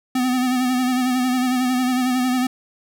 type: tone with vibrato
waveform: square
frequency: 253 Hz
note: B3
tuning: 42 cents sharp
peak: -18 dBFS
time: 0.15-2.47 s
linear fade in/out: 5 ms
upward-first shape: sine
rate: 11 Hz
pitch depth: 41 cents each way
effects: none